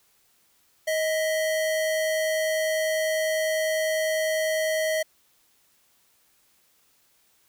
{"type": "tone pair together", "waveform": "square", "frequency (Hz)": [630, 2000], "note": ["D#5", "B6"], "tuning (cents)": [21, 21], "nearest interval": "octave + minor sixth", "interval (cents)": 2000, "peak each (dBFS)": [-24, -33], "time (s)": [0.87, 5.03], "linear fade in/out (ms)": 10, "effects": ["white hiss -64 dBFS RMS until 7.48 s"]}